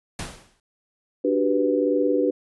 pink noise with exponential decay, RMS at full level -29 dBFS, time 0.19-0.6 s, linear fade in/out 2 ms, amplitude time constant 89 ms
sine chord, G major seventh, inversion second, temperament equal, 293.7 / 370 / 392 / 493.9 Hz, D4 / F#4 / G4 / B4, 0 / 0 / 0 / 0 cents, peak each -23 / -27 / -25 / -22 dBFS, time 1.24-2.31 s, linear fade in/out 10 ms
effects resampled to 24000 Hz

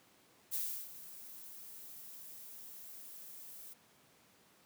violet noise with ADSR envelope, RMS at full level -36 dBFS, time 0.51-3.74 s, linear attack 30 ms, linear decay 340 ms, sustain -15 dB, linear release 14 ms, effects pink hiss -66 dBFS RMS until 4.65 s + high-pass 150 Hz 12 dB/octave

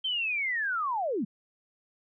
sine linear sweep, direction down, 3152 to 174.61 Hz, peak -27 dBFS, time 0.04-1.25 s, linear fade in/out 10 ms, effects none

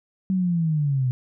sine linear sweep, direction down, 191.7 to 123.47 Hz, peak -19 dBFS, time 0.3-1.11 s, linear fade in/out 0 ms, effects none

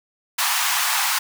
pink high-pass noise, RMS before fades -21 dBFS, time 0.38-1.19 s, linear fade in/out 10 ms, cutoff 810 Hz, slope 48 dB/octave, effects none

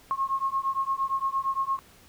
sine beating tone pair, 1077 / 1085.7 Hz, C6 / C#6, +50 / -36 cents, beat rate 8.7 Hz, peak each -28 dBFS, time 0.11-1.79 s, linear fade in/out 0 ms, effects pink hiss -55 dBFS RMS until 2.08 s

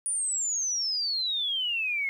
sine exponential sweep, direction down, 9580 to 2139 Hz, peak -26 dBFS, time 0.06-2.09 s, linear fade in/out 0 ms, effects 10-bit

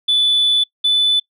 sine tone pair in turn, 3479 / 3494 Hz, A7 / A7, -20 / -13 cents, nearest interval unison, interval 7 cents, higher second, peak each -10 dBFS, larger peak neither, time 0.08-0.64 / 0.84-1.2 s, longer first, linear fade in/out 10 ms, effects noise-tail reverb RT60 0.1 s tail -23 dB re dry + tanh soft clip ceiling -9 dBFS

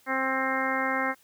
harmonic tone, 264.3 Hz, C4, 18 cents sharp, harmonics 1 / 2 / 3 / 4 / 5 / 6 / 7 / 8, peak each -33 / -33 / -33 / -33 / -33 / -33 / -33 / -33 dBFS, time 0.06-1.15 s, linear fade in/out 50 ms, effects white hiss -61 dBFS RMS until 1.23 s

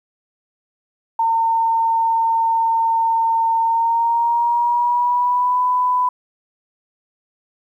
sine tone with pitch glide, 909 to 997 Hz, A#5 to B5, -44 to +16 cents, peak -14 dBFS, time 1.19-6.09 s, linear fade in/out 5 ms, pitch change +160 cents, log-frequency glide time 3.61-5.61 s, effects 9-bit

